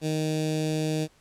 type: tone with notch filter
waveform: 15% pulse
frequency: 155.56 Hz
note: D#3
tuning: in tune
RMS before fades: -27 dBFS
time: 0.01-1.08 s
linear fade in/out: 50 ms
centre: 1300 Hz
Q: 0.54
effects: pink hiss -61 dBFS RMS until 1.2 s + low-pass 10000 Hz 12 dB/octave